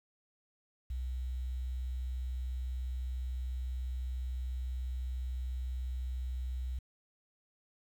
sine tone, 63 Hz, B1, 35 cents sharp, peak -34 dBFS, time 0.9-6.79 s, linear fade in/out 5 ms, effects 10-bit

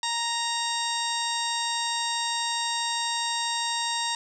harmonic tone, 932.3 Hz, A#5, in tune, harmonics 1 / 2 / 3 / 4 / 5 / 6 / 7 / 8 / 9, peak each -30 / -35 / -38 / -31 / -37 / -35 / -44 / -37 / -39 dBFS, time 0.03-4.15 s, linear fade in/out 2 ms, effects 10-bit

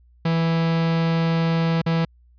45% pulse tone with dropouts, 164.81 Hz, E3, in tune, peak -18 dBFS, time 0.25-2.05 s, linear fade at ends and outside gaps 5 ms, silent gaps 1.817-1.862 s, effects added 60 Hz sine -51 dBFS peak until 2.38 s + resampled to 11025 Hz

